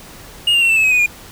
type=tone with pitch steps; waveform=triangle; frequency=2852 / 2787 / 2723 / 2661 / 2600 / 2541 / 2483 / 2426 Hz; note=F7 / F7 / F7 / E7 / E7 / D#7 / D#7 / D#7; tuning=+36 / -4 / -44 / +16 / -24 / +36 / -4 / -44 cents; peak=-9 dBFS; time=0.47-1.062 s; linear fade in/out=5 ms; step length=74 ms; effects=pink hiss -38 dBFS RMS until 1.31 s